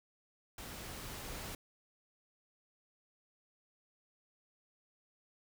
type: noise with level ramp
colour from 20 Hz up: pink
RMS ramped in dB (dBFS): -47 to -44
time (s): 0.58-1.55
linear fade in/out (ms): 2
effects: none